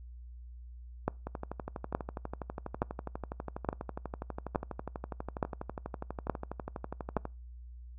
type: two click trains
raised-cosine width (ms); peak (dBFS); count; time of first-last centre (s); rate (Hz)
1; -23 / -14; 74 / 8; 1.27-7.254 / 1.08-7.167; 12.2 / 1.15
effects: noise-tail reverb RT60 0.3 s tail -25 dB re dry + added 60 Hz sine -45 dBFS peak until 7.98 s